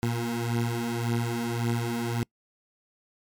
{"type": "beating tone pair", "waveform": "20% pulse", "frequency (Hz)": [116.54, 118.34], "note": ["A#2", "A#2"], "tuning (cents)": [0, 27], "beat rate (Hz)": 1.8, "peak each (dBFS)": [-26, -23], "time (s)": [0.03, 2.23], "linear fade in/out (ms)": 0, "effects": ["noise-tail reverb RT60 0.1 s tail -26 dB re dry", "MP3 96 kbps"]}